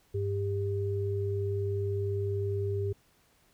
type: tone pair together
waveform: sine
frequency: 99.4 / 398.6 Hz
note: G2 / G4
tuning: +25 / +29 cents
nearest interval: 2 octaves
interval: 2404 cents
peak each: -30 / -32 dBFS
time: 0.14-2.93 s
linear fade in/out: 10 ms
effects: pink hiss -66 dBFS RMS until 3.53 s